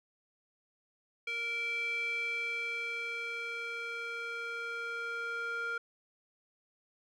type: tone with band-pass filter sweep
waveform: square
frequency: 466.2 Hz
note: A#4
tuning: in tune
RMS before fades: -37 dBFS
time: 1.27-5.78 s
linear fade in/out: 5 ms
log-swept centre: 2500 to 1600 Hz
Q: 6.1
effects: none